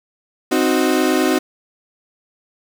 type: chord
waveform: 35% pulse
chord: C diminished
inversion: none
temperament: equal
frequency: 261.6 / 311.1 / 370 Hz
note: C4 / Eb4 / Gb4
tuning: 0 / 0 / 0 cents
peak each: -17 dBFS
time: 0.51-1.39 s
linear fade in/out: 10 ms
effects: 7-bit